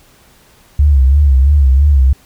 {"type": "tone with vibrato", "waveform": "sine", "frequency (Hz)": 69.3, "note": "C#2", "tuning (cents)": 0, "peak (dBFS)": -5, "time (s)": [0.79, 2.13], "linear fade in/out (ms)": 5, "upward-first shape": "sine", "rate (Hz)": 3, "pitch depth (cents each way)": 110, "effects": ["pink hiss -47 dBFS RMS until 2.25 s"]}